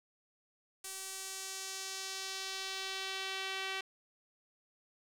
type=tone with band-pass filter sweep; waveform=sawtooth; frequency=383.6 Hz; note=G4; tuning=37 cents flat; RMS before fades=-41 dBFS; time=0.84-3.81 s; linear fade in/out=5 ms; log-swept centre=9100 to 2700 Hz; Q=1.3; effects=11-bit